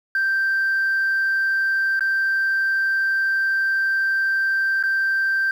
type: tone with dropouts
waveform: sine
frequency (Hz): 1568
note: G6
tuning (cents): 0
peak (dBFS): -16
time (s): 0.15-5.51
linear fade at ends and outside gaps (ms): 2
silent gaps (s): 1.994-2.007 / 4.828-4.836
effects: tanh soft clip ceiling -15 dBFS + 8-bit